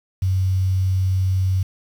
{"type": "tone with quantisation", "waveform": "sine", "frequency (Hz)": 94, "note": "F#2", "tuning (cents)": 28, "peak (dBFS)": -16, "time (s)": [0.22, 1.63], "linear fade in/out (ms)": 5, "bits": 7, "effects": []}